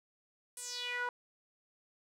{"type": "tone with band-pass filter sweep", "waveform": "sawtooth", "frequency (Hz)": 490, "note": "B4", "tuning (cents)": -14, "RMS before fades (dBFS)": -39, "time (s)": [0.57, 1.09], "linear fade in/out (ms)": 2, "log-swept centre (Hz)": [10000, 1100], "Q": 4.2, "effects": []}